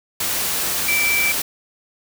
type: tone in noise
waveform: sine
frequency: 2328 Hz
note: D7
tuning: 16 cents flat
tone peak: -17 dBFS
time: 0.88-1.32 s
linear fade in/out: 5 ms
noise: white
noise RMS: -22 dBFS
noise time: 0.2-1.42 s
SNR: +2 dB
effects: none